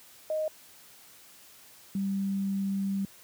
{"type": "tone pair in turn", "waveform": "sine", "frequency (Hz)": [622.3, 196.01], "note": ["D#5", "G3"], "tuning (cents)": [0, 0], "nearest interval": "octave + minor sixth", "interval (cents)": 2000, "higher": "first", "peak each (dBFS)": -27, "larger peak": "neither", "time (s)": [[0.3, 0.48], [1.95, 3.05]], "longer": "second", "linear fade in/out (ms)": 2, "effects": ["white hiss -54 dBFS RMS until 3.23 s", "high-pass 60 Hz 12 dB/octave"]}